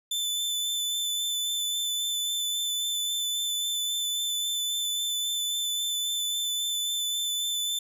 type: tone with vibrato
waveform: sawtooth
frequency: 3520 Hz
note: A7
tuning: in tune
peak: -24 dBFS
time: 0.11-7.79 s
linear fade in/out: 5 ms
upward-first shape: sine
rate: 3.7 Hz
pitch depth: 13 cents each way
effects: none